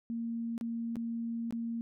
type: tone with dropouts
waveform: sine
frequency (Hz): 231.3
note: A#3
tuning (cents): -13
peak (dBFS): -33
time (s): 0.1-1.81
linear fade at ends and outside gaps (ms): 0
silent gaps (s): 0.579-0.611 / 0.957-0.967 / 1.508-1.525
effects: none